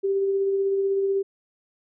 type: tone with tremolo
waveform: sine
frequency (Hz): 392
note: G4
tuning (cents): 0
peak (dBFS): -19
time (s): 0.03-1.23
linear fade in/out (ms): 20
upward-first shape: sine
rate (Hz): 16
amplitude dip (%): 25
effects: none